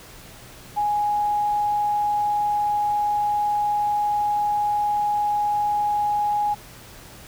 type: tone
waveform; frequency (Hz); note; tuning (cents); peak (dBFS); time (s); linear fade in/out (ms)
sine; 830.6; G#5; 0; -19; 0.76-6.55; 20
effects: added 120 Hz sine -51 dBFS peak until 7.27 s + pink hiss -44 dBFS RMS until 7.27 s